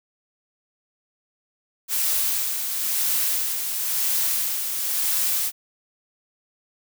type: noise with tremolo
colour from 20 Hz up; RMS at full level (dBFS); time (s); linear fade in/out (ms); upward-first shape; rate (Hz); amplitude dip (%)
blue; -22; 1.88-5.52; 50; sine; 0.98; 45
effects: none